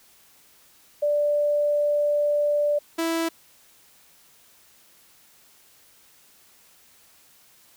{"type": "tone pair in turn", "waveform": ["sine", "sawtooth"], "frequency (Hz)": [587.3, 329.6], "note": ["D5", "E4"], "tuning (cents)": [0, 0], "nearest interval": "minor seventh", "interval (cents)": 1000, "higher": "first", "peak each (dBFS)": -19, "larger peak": "neither", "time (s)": [[1.02, 2.79], [2.98, 3.29]], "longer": "first", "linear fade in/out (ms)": 10, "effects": ["white hiss -56 dBFS RMS until 7.76 s"]}